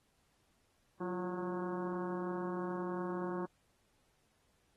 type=harmonic tone with a mistuned harmonic; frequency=182.2 Hz; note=F#3; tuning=26 cents flat; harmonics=1 / 2 / 3 / 4 / 5 / 6 / 7 / 8 / 9; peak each=-41 / -39 / -48 / -52 / -48 / -47 / -57 / -57 / -60 dBFS; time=1-3.46 s; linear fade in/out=10 ms; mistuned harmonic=2; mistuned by=-63 cents; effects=pink hiss -75 dBFS RMS until 4.76 s + AAC 32 kbps

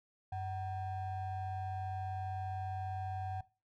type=ring-modulated tone; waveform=triangle; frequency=424.3 Hz; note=G#4; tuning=37 cents sharp; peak=-32 dBFS; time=0.32-3.41 s; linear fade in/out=5 ms; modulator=329 Hz; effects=noise-tail reverb RT60 0.3 s tail -19 dB re dry

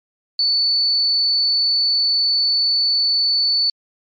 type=tone; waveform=sine; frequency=4479 Hz; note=C#8; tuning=17 cents sharp; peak=-14 dBFS; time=0.39-3.7 s; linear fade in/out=2 ms; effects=MP3 64 kbps

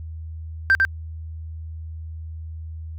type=tone with echo; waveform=sine; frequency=1568 Hz; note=G6; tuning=in tune; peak=-10 dBFS; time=0.7-0.75 s; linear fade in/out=0 ms; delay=100 ms; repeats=1; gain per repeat=-3 dB; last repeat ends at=0.85 s; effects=tanh soft clip ceiling -10 dBFS + added 80 Hz sine -31 dBFS peak until 2.98 s

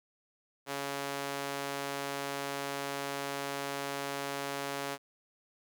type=tone with high-pass filter; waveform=sawtooth; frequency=140 Hz; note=C#3; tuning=18 cents sharp; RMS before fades=-37 dBFS; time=0.66-4.98 s; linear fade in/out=50 ms; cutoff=460 Hz; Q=0.69; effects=none

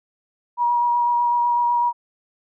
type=tone with vibrato; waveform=sine; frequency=958 Hz; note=A#5; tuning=47 cents sharp; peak=-16 dBFS; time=0.57-1.93 s; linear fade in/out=50 ms; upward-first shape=sine; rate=8 Hz; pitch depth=13 cents each way; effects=none

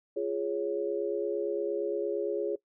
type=chord; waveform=sine; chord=Db major; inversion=first; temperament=equal with one note detuned; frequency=346.6 / 415.3 / 554.4 Hz; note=F4 / Ab4 / Db5; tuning=-13 / 0 / 0 cents; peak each=-34 / -31 / -34 dBFS; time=0.16-2.56 s; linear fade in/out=10 ms; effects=noise-tail reverb RT60 0.1 s tail -20 dB re dry

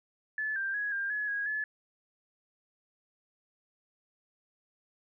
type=tone with pitch steps; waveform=sine; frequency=1730 / 1581 / 1669 / 1598 / 1697 / 1648 / 1718 Hz; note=A6 / G6 / G#6 / G6 / G#6 / G#6 / A6; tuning=-30 / +14 / +8 / +33 / +37 / -14 / -42 cents; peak=-30 dBFS; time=0.38-1.64 s; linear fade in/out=2 ms; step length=180 ms; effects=none

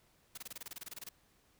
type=noise bursts; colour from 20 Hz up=white; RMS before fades=-45 dBFS; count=15; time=0.35-1.09 s; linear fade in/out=5 ms; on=26 ms; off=25 ms; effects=pink hiss -70 dBFS RMS until 1.59 s

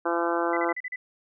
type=harmonic tone; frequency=170 Hz; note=F3; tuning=46 cents flat; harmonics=2 / 3 / 4 / 5 / 6 / 7 / 8 / 9; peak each=-28 / -30 / -31 / -32 / -33 / -33 / -34 / -35 dBFS; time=0.05-0.73 s; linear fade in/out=10 ms
type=tone bursts; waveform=sine; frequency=2000 Hz; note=B6; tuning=21 cents sharp; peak=-30 dBFS; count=6; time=0.53-0.96 s; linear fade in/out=5 ms; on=40 ms; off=38 ms
effects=none

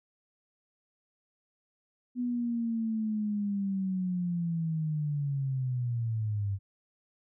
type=linear sweep; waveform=sine; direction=down; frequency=248 to 96.7 Hz; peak=-28 dBFS; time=2.15-6.59 s; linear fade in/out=50 ms; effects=none

